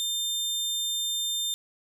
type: tone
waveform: sawtooth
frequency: 3600 Hz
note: A7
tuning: 39 cents sharp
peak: -24 dBFS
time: 0-1.54 s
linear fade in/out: 0 ms
effects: none